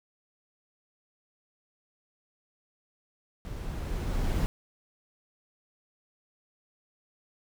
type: noise with level ramp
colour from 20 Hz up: brown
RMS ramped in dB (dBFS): -38 to -26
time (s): 3.45-4.46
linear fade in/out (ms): 0
effects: none